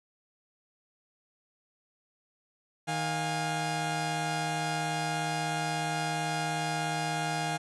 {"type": "tone cluster", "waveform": "sawtooth", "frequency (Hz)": [156.4, 705, 822], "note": ["D#3", "F5", "G#5"], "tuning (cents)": [9, 16, -18], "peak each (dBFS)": -30, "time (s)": [2.87, 7.58], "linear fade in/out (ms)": 20, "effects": ["resampled to 24000 Hz"]}